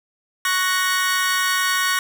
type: chord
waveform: sawtooth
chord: F# major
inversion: second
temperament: equal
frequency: 1108.7 / 1480 / 1864.7 Hz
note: C#6 / F#6 / A#6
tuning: 0 / 0 / 0 cents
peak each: -19 dBFS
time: 0.45-1.99 s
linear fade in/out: 2 ms
effects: none